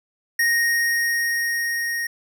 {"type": "tone with level ramp", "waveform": "square", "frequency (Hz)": 1864.7, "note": "A#6", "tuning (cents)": 0, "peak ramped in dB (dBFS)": [-17, -24], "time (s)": [0.39, 2.07], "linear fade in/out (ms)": 5, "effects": []}